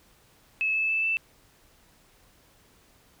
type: tone with pitch steps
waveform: sine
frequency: 2597 / 2615 / 2633 / 2652 Hz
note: E7 / E7 / E7 / E7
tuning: -26 / -15 / -3 / +10 cents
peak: -23 dBFS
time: 0.61-1.17 s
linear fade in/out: 0 ms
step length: 140 ms
effects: pink hiss -60 dBFS RMS until 3.2 s